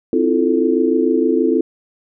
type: chord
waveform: sine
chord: F major seventh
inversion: second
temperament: equal with one note detuned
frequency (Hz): 261.6 / 322.7 / 349.2 / 440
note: C4 / E4 / F4 / A4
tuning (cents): 0 / -37 / 0 / 0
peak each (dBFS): -18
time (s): 0.13-1.61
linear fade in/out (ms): 2
effects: none